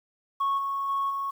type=tone with level steps; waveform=sine; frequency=1103 Hz; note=C#6; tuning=9 cents flat; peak=-21 / -26 / -23 / -27 dBFS; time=0.4-1.31 s; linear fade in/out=10 ms; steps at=0.57 / 0.88 / 1.09 s; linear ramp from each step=20 ms; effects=tanh soft clip ceiling -21 dBFS + 9-bit